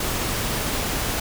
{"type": "noise", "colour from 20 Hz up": "pink", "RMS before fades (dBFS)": -25, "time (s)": [0, 1.2], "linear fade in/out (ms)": 5, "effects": []}